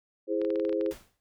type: chord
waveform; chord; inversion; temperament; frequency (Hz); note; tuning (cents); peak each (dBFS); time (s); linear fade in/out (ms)
sine; E augmented; none; equal; 329.6 / 415.3 / 523.3; E4 / G#4 / B#4; 0 / 0 / 0; -30; 0.27-0.94; 50
type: clicks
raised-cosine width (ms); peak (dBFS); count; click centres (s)
0.3; -28; 10; 0.416 / 0.449 / 0.504 / 0.558 / 0.598 / 0.651 / 0.694 / 0.728 / 0.811 / 0.862
type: noise with exponential decay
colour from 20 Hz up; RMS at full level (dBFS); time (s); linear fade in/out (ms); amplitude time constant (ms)
pink; -42; 0.91-1.2; 0; 61
effects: none